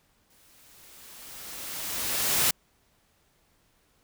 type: noise with exponential growth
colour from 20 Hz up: white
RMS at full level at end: -22 dBFS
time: 0.3-2.51 s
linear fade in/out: 5 ms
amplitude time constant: 480 ms
effects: pink hiss -67 dBFS RMS until 4.03 s